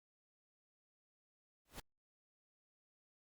pink noise with exponential growth, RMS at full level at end -44 dBFS, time 1.65-1.8 s, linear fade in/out 5 ms, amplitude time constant 31 ms, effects Opus 48 kbps

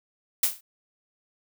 blue noise with exponential decay, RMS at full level -17 dBFS, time 0.43-0.61 s, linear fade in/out 5 ms, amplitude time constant 38 ms, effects none

